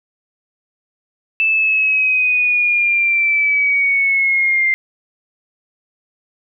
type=linear sweep; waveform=sine; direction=down; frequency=2641 to 2093 Hz; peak=-12 dBFS; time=1.4-4.74 s; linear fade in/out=0 ms; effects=none